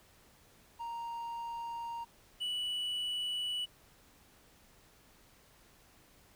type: tone pair in turn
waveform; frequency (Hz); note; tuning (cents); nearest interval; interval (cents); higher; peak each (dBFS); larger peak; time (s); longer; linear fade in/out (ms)
triangle; 932.3 / 2954; A#5 / F#7; 0 / -3; octave + minor sixth; 1997; second; -36 / -32; second; 0.79-2.05 / 2.4-3.66; neither; 20
effects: pink hiss -63 dBFS RMS until 6.35 s